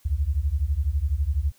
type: beating tone pair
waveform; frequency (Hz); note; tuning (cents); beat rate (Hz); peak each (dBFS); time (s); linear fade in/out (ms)
sine; 65.9 / 77.9; C2 / D#2; +13 / +3; 12; -24; 0.05-1.52; 10
effects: white hiss -60 dBFS RMS until 1.58 s